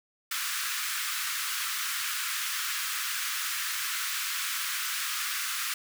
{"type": "high-pass noise", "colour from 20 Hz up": "pink", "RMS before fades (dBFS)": -32, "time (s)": [0.31, 5.74], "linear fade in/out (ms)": 5, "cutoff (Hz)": 1200, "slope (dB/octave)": 48, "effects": []}